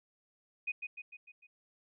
sine tone with echo, 2489 Hz, D#7, in tune, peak -32 dBFS, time 0.67-0.72 s, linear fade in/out 10 ms, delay 150 ms, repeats 5, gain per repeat -5 dB, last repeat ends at 1.47 s, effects none

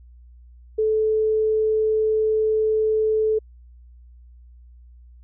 sine tone, 435 Hz, A4, 20 cents flat, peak -17 dBFS, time 0.78-3.39 s, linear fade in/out 10 ms, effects added 60 Hz sine -44 dBFS peak until 5.23 s

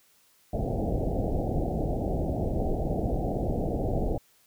pink low-pass noise, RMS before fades -28 dBFS, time 0.53-4.18 s, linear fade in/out 5 ms, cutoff 780 Hz, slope 96 dB/octave, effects white hiss -63 dBFS RMS until 4.46 s

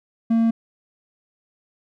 triangle tone, 227.8 Hz, A#3, 40 cents flat, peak -13 dBFS, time 0.3-0.51 s, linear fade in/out 10 ms, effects none

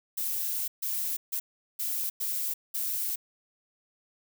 violet noise bursts at uneven times, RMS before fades -31 dBFS, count 6, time 0.17-0.68 / 0.82-1.17 / 1.32-1.4 / 1.79-2.1 / 2.2-2.54 / 2.74-3.16 s, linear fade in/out 10 ms, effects none

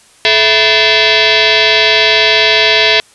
sine tone with frequency modulation, 659.3 Hz, E5, in tune, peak -6 dBFS, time 0.25-3 s, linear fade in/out 0 ms, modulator 546 Hz, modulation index 7.1, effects white hiss -45 dBFS RMS until 3.14 s + resampled to 24000 Hz

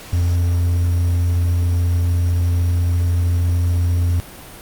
triangle tone with quantisation, 86.9 Hz, F2, 8 cents flat, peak -12 dBFS, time 0.13-4.2 s, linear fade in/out 0 ms, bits 7, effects pink hiss -37 dBFS RMS until 4.61 s + Opus 48 kbps

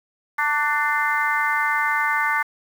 harmonic tone with a mistuned harmonic, 297.4 Hz, D4, 22 cents sharp, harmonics 3 / 4 / 5 / 6 / 7, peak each -25 / -25 / -25 / -25 / -25 dBFS, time 0.38-2.43 s, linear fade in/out 10 ms, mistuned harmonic 4, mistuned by -41 cents, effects 7-bit

